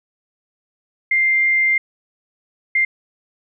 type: tone bursts at uneven times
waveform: sine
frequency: 2099 Hz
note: C7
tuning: 5 cents sharp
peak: -13 dBFS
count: 2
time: 1.11-1.78 / 2.75-2.85 s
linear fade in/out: 5 ms
effects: none